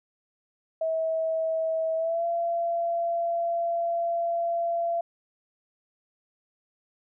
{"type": "tone with pitch glide", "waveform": "sine", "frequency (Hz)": [646, 680.5], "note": ["E5", "F5"], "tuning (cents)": [-35, -45], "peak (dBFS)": -24, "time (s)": [0.81, 5.01], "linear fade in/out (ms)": 5, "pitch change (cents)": 90, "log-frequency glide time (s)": [1.96, 2.25], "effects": []}